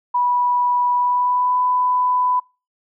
sine tone with pitch glide, 980 to 997.7 Hz, B5 to B5, -14 to +17 cents, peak -15 dBFS, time 0.14-2.4 s, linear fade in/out 10 ms, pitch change +31 cents, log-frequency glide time 0.94-1.58 s, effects noise-tail reverb RT60 0.3 s tail -26 dB re dry

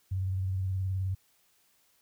sine tone with vibrato, 94.5 Hz, F#2, 37 cents sharp, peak -28 dBFS, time 0.11-1.15 s, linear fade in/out 10 ms, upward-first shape sine, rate 19 Hz, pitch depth 42 cents each way, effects white hiss -68 dBFS RMS until 2.01 s

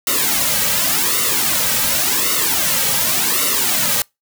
white noise with flanger, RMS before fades -17 dBFS, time 0.07-4.02 s, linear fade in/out 2 ms, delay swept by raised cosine 1.2 to 2.9 ms, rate 0.89 Hz, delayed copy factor -0.85, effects noise-tail reverb RT60 0.2 s tail -26 dB re dry

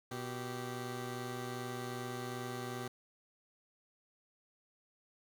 15% pulse tone pair together, 122.3 / 389.4 Hz, B2 / G4, -16 / -12 cents, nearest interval octave + minor sixth, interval 2004 cents, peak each -35 / -37 dBFS, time 0.11-2.88 s, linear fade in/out 5 ms, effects none

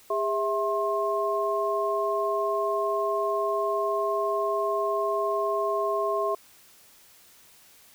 sine tone cluster, 406.2 / 655 / 1067 Hz, G#4 / E5 / C6, -38 / -11 / +34 cents, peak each -28 dBFS, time 0.1-6.35 s, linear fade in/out 5 ms, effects white hiss -55 dBFS RMS until 7.94 s

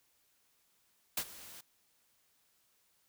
white noise with ADSR envelope, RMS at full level -32 dBFS, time 1.17-1.61 s, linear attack 6 ms, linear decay 62 ms, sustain -19 dB, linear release 6 ms, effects white hiss -73 dBFS RMS until 3.08 s

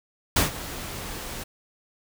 pink noise with ADSR envelope, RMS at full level -18 dBFS, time 0.36-1.44 s, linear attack 6 ms, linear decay 130 ms, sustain -17 dB, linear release 12 ms, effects none

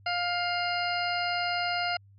harmonic tone, 704 Hz, F5, 14 cents sharp, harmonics 1 / 2 / 3 / 4 / 6 / 7, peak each -30 / -33 / -35 / -36 / -38 / -38 dBFS, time 0.06-1.97 s, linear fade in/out 5 ms, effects added 99 Hz sine -53 dBFS peak until 2.18 s

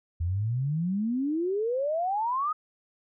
sine exponential sweep, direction up, 81 to 1276 Hz, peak -25 dBFS, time 0.2-2.53 s, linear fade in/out 10 ms, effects none

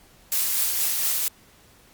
blue noise with tremolo, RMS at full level -22 dBFS, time 0.32-1.28 s, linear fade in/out 0 ms, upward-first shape triangle, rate 4.3 Hz, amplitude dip 30%, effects pink hiss -54 dBFS RMS until 1.93 s + MP3 96 kbps

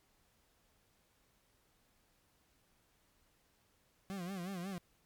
40% pulse tone with vibrato, 185 Hz, F#3, in tune, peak -39 dBFS, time 4.1-4.78 s, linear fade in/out 0 ms, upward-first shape sine, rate 5.5 Hz, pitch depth 130 cents each way, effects pink hiss -73 dBFS RMS until 5.05 s + MP3 96 kbps

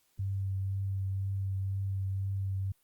sine tone with vibrato, 97 Hz, G2, 18 cents flat, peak -30 dBFS, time 0.19-2.72 s, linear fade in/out 5 ms, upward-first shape triangle, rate 2 Hz, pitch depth 17 cents each way, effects white hiss -71 dBFS RMS until 2.83 s + Opus 48 kbps

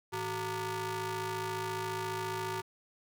sawtooth ring-modulated tone, 268.5 Hz, C4, 45 cents sharp, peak -27 dBFS, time 0.12-2.62 s, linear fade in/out 20 ms, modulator 644 Hz, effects none

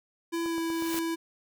square tone with pitch glide, 334.9 to 330.3 Hz, E4 to E4, +27 to +4 cents, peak -29 dBFS, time 0.32-1.16 s, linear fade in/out 20 ms, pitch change -23 cents, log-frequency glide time 0.45-0.58 s
click train, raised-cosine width 1 ms, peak -29 dBFS, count 5, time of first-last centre 0.46-0.944 s, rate 8.26 Hz
white noise with exponential growth, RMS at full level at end -33 dBFS, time 0.48-0.99 s, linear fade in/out 0 ms, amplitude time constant 110 ms
effects none

